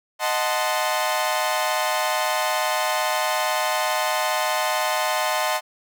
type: chord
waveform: sawtooth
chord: D# diminished seventh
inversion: none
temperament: equal with one note detuned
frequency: 622.3 / 740 / 880 / 1041.1 Hz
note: D#5 / F#5 / A5 / C6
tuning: 0 / 0 / 0 / -9 cents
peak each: -22 / -23 / -23 / -23 dBFS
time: 0.19-5.61 s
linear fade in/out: 50 ms
effects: none